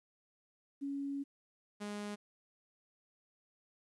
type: tone pair in turn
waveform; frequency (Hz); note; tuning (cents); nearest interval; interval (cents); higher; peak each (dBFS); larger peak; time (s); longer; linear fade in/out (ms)
sine / sawtooth; 279.4 / 206.7; C#4 / G#3; +14 / -8; perfect fourth; 522; first; -36 / -36; neither; 0.81-1.24 / 1.8-2.16; first; 20
effects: resampled to 24000 Hz + 12-bit